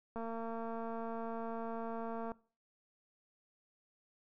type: click train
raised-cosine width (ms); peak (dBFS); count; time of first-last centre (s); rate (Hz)
1; -29; 493; 0.16-2.318; 228
effects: noise-tail reverb RT60 0.4 s tail -21 dB re dry